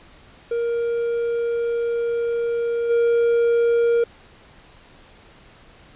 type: tone with level steps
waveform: triangle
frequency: 468.9 Hz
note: A#4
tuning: 10 cents sharp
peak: -18 / -13 dBFS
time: 0.51-4.04 s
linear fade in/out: 5 ms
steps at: 2.89 s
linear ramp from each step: 20 ms
effects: pink hiss -49 dBFS RMS until 5.95 s + resampled to 8000 Hz